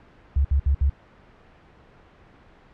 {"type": "tone bursts", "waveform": "sine", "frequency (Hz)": 69.3, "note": "C#2", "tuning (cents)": 0, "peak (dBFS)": -16, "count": 4, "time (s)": [0.36, 0.897], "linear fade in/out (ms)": 5, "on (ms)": 87, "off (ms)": 63, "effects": ["pink hiss -52 dBFS RMS until 2.73 s", "low-pass 2000 Hz 12 dB/octave"]}